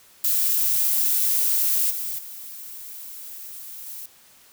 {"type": "noise with level steps", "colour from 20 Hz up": "violet", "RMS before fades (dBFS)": [-21, -29, -38, -36], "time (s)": [0.24, 4.06], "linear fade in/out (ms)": 5, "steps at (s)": [1.9, 2.18, 3.86], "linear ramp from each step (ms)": 10, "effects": ["white hiss -53 dBFS RMS until 4.52 s"]}